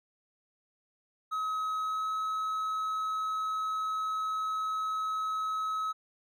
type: tone with pitch glide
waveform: triangle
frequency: 1276 to 1284.1 Hz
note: D#6 to E6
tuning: +43 to -46 cents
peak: -28 dBFS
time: 1.31-5.93 s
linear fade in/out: 20 ms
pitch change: +11 cents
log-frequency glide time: 1.8-2.08 s
effects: none